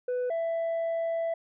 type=tone pair in turn; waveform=sine; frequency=497.1 / 663.5 Hz; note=B4 / E5; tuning=+11 / +11 cents; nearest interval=perfect fourth; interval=500 cents; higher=second; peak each=-24 dBFS; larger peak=neither; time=0.08-0.3 / 0.3-1.34 s; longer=second; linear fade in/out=5 ms; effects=tanh soft clip ceiling -26 dBFS